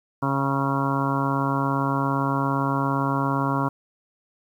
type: harmonic tone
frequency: 137.5 Hz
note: C#3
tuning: 14 cents flat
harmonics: 1 / 2 / 3 / 4 / 5 / 6 / 7 / 8 / 9 / 10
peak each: -26 / -26 / -35 / -34 / -34 / -37 / -28 / -29 / -37 / -32 dBFS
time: 0.22-3.69 s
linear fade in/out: 10 ms
effects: 9-bit